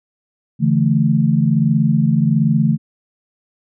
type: chord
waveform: sine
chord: D suspended second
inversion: none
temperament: equal with one note detuned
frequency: 143.48 / 164.81 / 220 Hz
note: D3 / E3 / A3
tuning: -40 / 0 / 0 cents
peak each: -16 dBFS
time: 0.59-2.78 s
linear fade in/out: 50 ms
effects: none